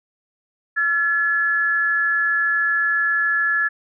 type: tone pair together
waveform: sine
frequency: 1357 / 1709.7 Hz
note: E6 / G#6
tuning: +50 / +50 cents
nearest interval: major third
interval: 400 cents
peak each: -25 / -17 dBFS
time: 0.76-3.69 s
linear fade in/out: 20 ms
effects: none